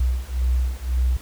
sine beating tone pair, 61.74 / 63.64 Hz, B1 / C2, 0 / -47 cents, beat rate 1.9 Hz, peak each -22 / -22 dBFS, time 0-1.17 s, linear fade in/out 5 ms, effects pink hiss -44 dBFS RMS until 1.21 s

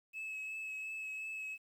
sine tone with vibrato, 2588 Hz, E7, 32 cents flat, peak -37 dBFS, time 0.13-1.58 s, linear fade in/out 50 ms, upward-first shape triangle, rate 2.8 Hz, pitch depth 19 cents each way, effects tanh soft clip ceiling -39 dBFS + 11-bit

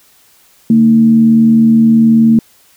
sine tone with frequency modulation, 226.2 Hz, A3, 48 cents sharp, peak -4 dBFS, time 0.7-2.39 s, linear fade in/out 2 ms, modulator 81.1 Hz, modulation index 0.33, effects white hiss -48 dBFS RMS until 2.76 s

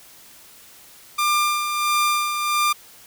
sawtooth tone with tremolo, 1195 Hz, D6, 30 cents sharp, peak -13 dBFS, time 1.18-2.73 s, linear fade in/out 10 ms, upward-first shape sine, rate 1.5 Hz, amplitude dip 50%, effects white hiss -47 dBFS RMS until 3.06 s

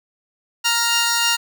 10% pulse tone pair together, 934.4 / 1400 Hz, A#5 / F6, +4 / +4 cents, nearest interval perfect fifth, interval 700 cents, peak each -11 dBFS, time 0.64-1.37 s, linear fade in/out 20 ms, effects none

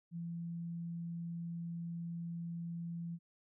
sine tone, 169.3 Hz, E3, 46 cents sharp, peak -39 dBFS, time 0.11-3.19 s, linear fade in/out 50 ms, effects none

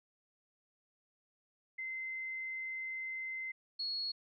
sine tone pair in turn, 2068 / 4333 Hz, C7 / C#8, -21 / -40 cents, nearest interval octave + minor second, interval 1281 cents, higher second, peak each -38 / -35 dBFS, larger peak second, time 1.78-3.52 / 3.79-4.12 s, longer first, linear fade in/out 10 ms, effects none

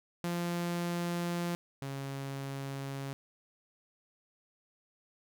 sawtooth tone pair in turn, 173.1 / 137.27 Hz, F3 / C#3, -15 / -17 cents, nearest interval major third, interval 402 cents, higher first, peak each -28 / -33 dBFS, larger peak first, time 0.24-1.55 / 1.82-3.13 s, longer neither, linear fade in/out 0 ms, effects none

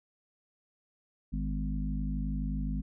harmonic tone with a mistuned harmonic, 51.8 Hz, G#1, 4 cents flat, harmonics 1 / 3 / 4 / 5, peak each -32 / -37 / -38 / -39 dBFS, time 1.32-2.82 s, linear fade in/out 20 ms, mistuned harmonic 5, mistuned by -30 cents, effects none

